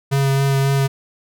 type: tone with vibrato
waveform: square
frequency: 137.2 Hz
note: C#3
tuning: 17 cents flat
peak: -15 dBFS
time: 0.11-0.88 s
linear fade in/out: 20 ms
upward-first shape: sine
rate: 3.7 Hz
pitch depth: 13 cents each way
effects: none